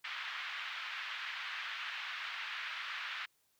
pink band-pass noise, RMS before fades -42 dBFS, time 0.04-3.26 s, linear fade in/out 10 ms, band 1300 to 3400 Hz, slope 24 dB/octave, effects white hiss -75 dBFS RMS until 3.59 s

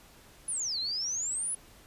sine exponential two-way sweep, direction down then up, 10480 to 4000 to 10480 Hz, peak -30 dBFS, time 0.48-1.55 s, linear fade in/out 5 ms, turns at 0.79 s, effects pink hiss -56 dBFS RMS until 1.86 s + resampled to 32000 Hz

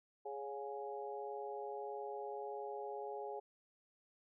harmonic tone with a mistuned harmonic, 138.59 Hz, C#3, in tune, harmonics 3 / 4 / 5 / 6, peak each -45 / -49 / -50 / -47 dBFS, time 0.25-3.4 s, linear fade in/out 10 ms, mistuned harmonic 5, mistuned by +42 cents, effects none

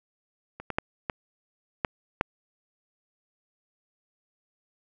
clicks, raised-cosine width 0.5 ms, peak -24 / -16 / -9 / -13 / -9 / -7 dBFS, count 6, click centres 0.6 / 0.703 / 0.785 / 1.098 / 1.848 / 2.211 s, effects none

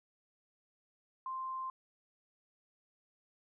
sine tone, 1046.5 Hz, C6, in tune, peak -37 dBFS, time 1.26-1.7 s, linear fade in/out 2 ms, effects none

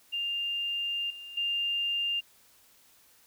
sine tone with level steps, 2800 Hz, F7, 4 cents sharp, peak -29 / -41 / -27 dBFS, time 0.12-2.21 s, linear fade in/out 20 ms, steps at 1.1 / 1.37 s, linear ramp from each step 5 ms, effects white hiss -61 dBFS RMS until 3.26 s

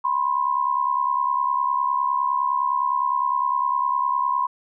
sine tone pair together, 990.2 / 1060 Hz, B5 / C6, +4 / +22 cents, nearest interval minor second, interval 118 cents, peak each -22 dBFS, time 0.04-4.47 s, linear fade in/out 10 ms, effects none

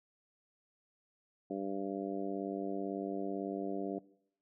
harmonic tone, 98 Hz, G2, in tune, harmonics 2 / 3 / 4 / 5 / 6 / 7, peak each -43 / -39 / -41 / -46 / -46 / -45 dBFS, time 1.5-3.99 s, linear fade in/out 5 ms, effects noise-tail reverb RT60 0.7 s tail -20 dB re dry

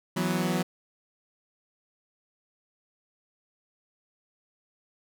sawtooth chord, E suspended second, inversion none, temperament equal, 164.81 / 185 / 246.9 Hz, E3 / F#3 / B3, 0 / 0 / 0 cents, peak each -26 / -24 / -28 dBFS, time 0.16-0.63 s, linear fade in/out 10 ms, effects none

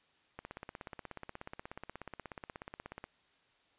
click train, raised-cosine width 0.5 ms, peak -28 dBFS, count 45, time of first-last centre 0.39-3.041 s, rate 16.6 Hz, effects white hiss -70 dBFS RMS until 3.78 s + resampled to 8000 Hz

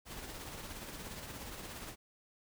pink noise with tremolo, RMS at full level -44 dBFS, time 0.05-1.96 s, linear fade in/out 50 ms, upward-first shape triangle, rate 17 Hz, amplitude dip 45%, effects none

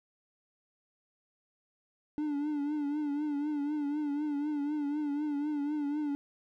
triangle tone with vibrato, 293.7 Hz, D4, in tune, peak -28 dBFS, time 2.18-6.15 s, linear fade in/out 0 ms, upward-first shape triangle, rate 4 Hz, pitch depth 75 cents each way, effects none

